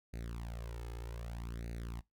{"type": "tone with flanger", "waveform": "sawtooth", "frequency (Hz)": 57.8, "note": "A#1", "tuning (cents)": -14, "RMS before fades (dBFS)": -43, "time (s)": [0.13, 2.01], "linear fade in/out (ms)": 10, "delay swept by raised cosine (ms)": [0.46, 2.36], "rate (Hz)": 0.64, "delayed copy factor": 1, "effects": ["noise-tail reverb RT60 0.2 s tail -23 dB re dry"]}